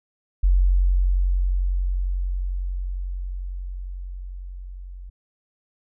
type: tone with level ramp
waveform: sine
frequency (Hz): 45.55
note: F#1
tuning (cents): -26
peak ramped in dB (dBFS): -13 to -35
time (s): 0.43-5.1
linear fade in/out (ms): 10
effects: none